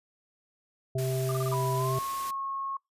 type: harmonic tone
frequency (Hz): 130.81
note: C3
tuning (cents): 0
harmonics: 1 / 3 / 5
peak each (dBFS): -28 / -33 / -35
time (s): 0.95-1.99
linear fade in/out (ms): 5
type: noise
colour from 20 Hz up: white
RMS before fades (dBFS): -41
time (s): 0.98-2.31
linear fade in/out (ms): 5
type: tone bursts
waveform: sine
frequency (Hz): 1200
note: D6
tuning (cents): +37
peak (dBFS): -33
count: 5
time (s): 1.29-1.539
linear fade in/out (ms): 2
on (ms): 25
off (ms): 31
type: tone with pitch glide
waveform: sine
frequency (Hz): 987.8 to 1089.7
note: B5 to C#6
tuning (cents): 0 to -30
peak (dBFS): -31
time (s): 1.52-2.77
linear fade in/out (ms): 5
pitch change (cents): +170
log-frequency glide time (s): 1.76-1.96
effects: noise-tail reverb RT60 0.2 s tail -26 dB re dry + resampled to 32000 Hz